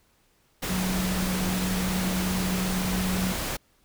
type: tone in noise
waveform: sine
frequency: 185 Hz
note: F#3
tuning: in tune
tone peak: -26 dBFS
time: 0.69-3.33 s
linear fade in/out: 10 ms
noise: pink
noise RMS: -30 dBFS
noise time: 0.62-3.57 s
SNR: +1 dB
effects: pink hiss -65 dBFS RMS until 3.84 s